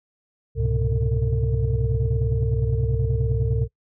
sine tone cluster, 66 / 103.2 / 122.4 / 132.5 / 452.8 Hz, C2 / G#2 / B2 / C3 / A4, +16 / -10 / -15 / +22 / +50 cents, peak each -24 / -24 / -24 / -28 / -28 dBFS, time 0.55-3.68 s, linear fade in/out 50 ms, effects noise-tail reverb RT60 0.1 s tail -20 dB re dry + tanh soft clip ceiling -11 dBFS

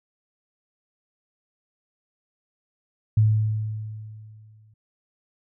sine tone with exponential decay, 108.1 Hz, A2, 30 cents flat, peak -13 dBFS, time 3.17-4.74 s, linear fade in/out 5 ms, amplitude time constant 340 ms, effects none

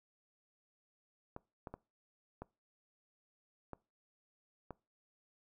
clicks, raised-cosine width 1 ms, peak -30 dBFS, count 6, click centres 1.364 / 1.672 / 1.74 / 2.42 / 3.733 / 4.707 s, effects noise-tail reverb RT60 0.3 s tail -23 dB re dry

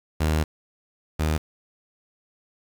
sawtooth tone pair in turn, 77.78 / 77.78 Hz, D#2 / D#2, 0 / 0 cents, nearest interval unison, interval 0 cents, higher neither, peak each -16 / -17 dBFS, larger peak first, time 0.2-0.44 / 1.19-1.38 s, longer first, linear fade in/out 10 ms, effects 7-bit

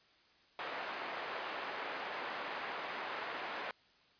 pink band-pass noise, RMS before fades -42 dBFS, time 0.59-3.71 s, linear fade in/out 0 ms, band 620 to 2300 Hz, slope 12 dB/octave, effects white hiss -67 dBFS RMS until 4.19 s + resampled to 11025 Hz

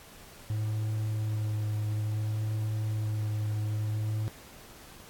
triangle tone with vibrato, 107.3 Hz, A2, 43 cents flat, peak -26 dBFS, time 0.5-4.28 s, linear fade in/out 0 ms, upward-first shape sine, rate 0.58 Hz, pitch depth 17 cents each way, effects pink hiss -51 dBFS RMS until 5.09 s + AAC 64 kbps

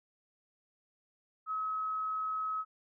sine tone, 1281 Hz, E6, 50 cents flat, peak -32 dBFS, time 1.46-2.65 s, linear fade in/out 50 ms, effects none

